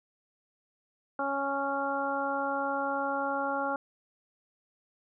harmonic tone, 277.2 Hz, C#4, in tune, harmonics 1 / 2 / 3 / 4 / 5, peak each -37 / -34 / -33 / -37 / -34 dBFS, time 1.19-3.76 s, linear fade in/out 2 ms, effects none

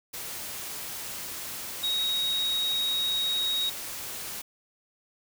sine tone in noise, 3780 Hz, A#7, 23 cents sharp, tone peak -25 dBFS, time 1.83-3.7 s, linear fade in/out 10 ms, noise white, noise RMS -37 dBFS, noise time 0.13-4.42 s, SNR +9 dB, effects none

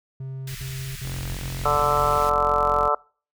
triangle tone bursts, 132.8 Hz, C3, 26 cents sharp, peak -28 dBFS, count 5, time 0.2-2.174 s, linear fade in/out 5 ms, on 350 ms, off 56 ms
pink band-stop noise, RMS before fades -37 dBFS, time 0.47-2.3 s, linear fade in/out 5 ms, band 120 to 1600 Hz, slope 24 dB/octave
sawtooth tone, 44.37 Hz, F1, 28 cents sharp, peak -27 dBFS, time 1.04-2.89 s, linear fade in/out 20 ms
harmonic tone, 146.83 Hz, D3, in tune, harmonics 3 / 4 / 5 / 6 / 7 / 8 / 9, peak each -28 / -25 / -27 / -28 / -27 / -27 / -22 dBFS, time 1.65-2.95 s, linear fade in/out 5 ms
effects noise-tail reverb RT60 0.4 s tail -25 dB re dry

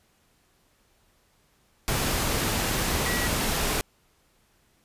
sine tone in noise, 1932 Hz, B6, 39 cents flat, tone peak -30 dBFS, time 3.06-3.27 s, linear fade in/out 0 ms, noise pink, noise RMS -26 dBFS, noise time 1.88-3.81 s, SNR -7 dB, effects pink hiss -65 dBFS RMS until 4.84 s + resampled to 32000 Hz

